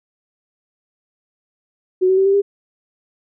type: tone with pitch steps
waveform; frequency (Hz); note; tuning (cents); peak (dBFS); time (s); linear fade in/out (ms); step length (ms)
sine; 370 / 377.6 / 385.3 / 393.1 / 401.2; F#4 / F#4 / G4 / G4 / G4; 0 / +35 / -30 / +5 / +40; -11; 2.01-2.42; 20; 82
effects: none